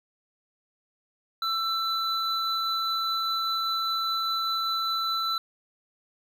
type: tone pair together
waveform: triangle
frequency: 1334 / 3997 Hz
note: E6 / B7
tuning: +20 / +20 cents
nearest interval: octave + perfect fifth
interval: 1900 cents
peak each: -26 / -27 dBFS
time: 1.42-5.38 s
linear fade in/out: 2 ms
effects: none